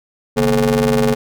30% pulse ring-modulated tone, 98 Hz, G2, in tune, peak -7 dBFS, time 0.36-1.15 s, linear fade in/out 20 ms, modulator 333 Hz, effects none

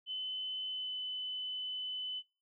sine tone with pitch glide, 3032 to 3015 Hz, F#7 to F#7, +42 to +32 cents, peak -36 dBFS, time 0.06-2.23 s, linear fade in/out 50 ms, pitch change -10 cents, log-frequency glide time 0.69-0.93 s, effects noise-tail reverb RT60 0.4 s tail -25 dB re dry

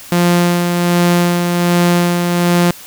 sawtooth tone with tremolo, 174.61 Hz, F3, in tune, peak -5 dBFS, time 0.12-2.71 s, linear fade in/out 2 ms, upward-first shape sine, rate 1.3 Hz, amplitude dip 40%, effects white hiss -35 dBFS RMS until 2.86 s

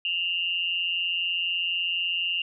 sine tone with amplitude modulation, 2800 Hz, F7, 4 cents sharp, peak -21 dBFS, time 0.05-2.42 s, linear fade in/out 2 ms, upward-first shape sine, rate 176 Hz, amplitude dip 75%, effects none

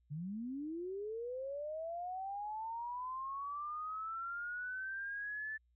sine linear sweep, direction up, 138.59 to 1760 Hz, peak -39 dBFS, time 0.1-5.58 s, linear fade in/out 20 ms, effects added 60 Hz sine -70 dBFS peak until 5.75 s

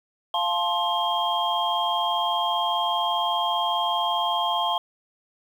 sine tone cluster, 696 / 871 / 1051 / 3218 Hz, F5 / A5 / C6 / G7, -6 / -18 / +7 / +45 cents, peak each -27 dBFS, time 0.34-4.78 s, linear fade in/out 2 ms, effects 8-bit

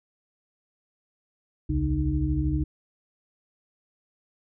sine tone cluster, 62.1 / 74.9 / 140.3 / 306.9 Hz, B1 / D2 / C#3 / D#4, +10 / +35 / +21 / -24 cents, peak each -28 dBFS, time 1.69-2.64 s, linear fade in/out 10 ms, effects none

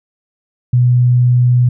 sine tone, 123.47 Hz, B2, in tune, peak -7 dBFS, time 0.73-1.69 s, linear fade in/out 5 ms, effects none

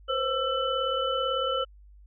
sine tone cluster, 493 / 531 / 1335 / 3001 Hz, B4 / C5 / E6 / F#7, -3 / +25 / +22 / +24 cents, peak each -34 / -29 / -29 / -32 dBFS, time 0.08-1.65 s, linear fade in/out 20 ms, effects added 50 Hz sine -49 dBFS peak until 2.06 s

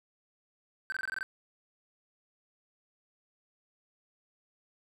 triangle tone bursts, 1547 Hz, G6, 23 cents flat, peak -30 dBFS, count 8, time 0.9-1.23 s, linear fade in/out 0 ms, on 22 ms, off 22 ms, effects none

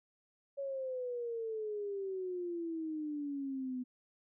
sine exponential sweep, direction down, 560 to 248.8 Hz, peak -36 dBFS, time 0.57-3.84 s, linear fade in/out 20 ms, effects none

